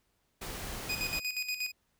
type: noise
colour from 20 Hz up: pink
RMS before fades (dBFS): -40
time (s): 0.41-1.2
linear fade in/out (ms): 10
type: tone with tremolo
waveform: 25% pulse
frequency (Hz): 2489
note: D#7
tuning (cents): 0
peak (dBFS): -27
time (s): 0.89-1.72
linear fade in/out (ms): 10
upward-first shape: square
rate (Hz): 8.4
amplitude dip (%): 65
effects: pink hiss -75 dBFS RMS until 1.99 s